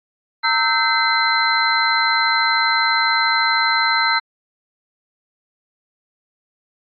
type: tone cluster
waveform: sine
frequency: 916 / 1306 / 1553 / 2054 / 4080 Hz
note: A#5 / E6 / G6 / C7 / C8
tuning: -31 / -17 / -17 / -33 / -44 cents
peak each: -21 dBFS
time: 0.43-4.2 s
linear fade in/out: 20 ms
effects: AAC 64 kbps